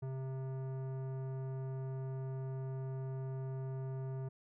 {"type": "tone with tanh clipping", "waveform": "sine", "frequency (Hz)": 132.3, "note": "C3", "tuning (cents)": 20, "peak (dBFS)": -40, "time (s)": [0.02, 4.29], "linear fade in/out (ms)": 10, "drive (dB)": 15, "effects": []}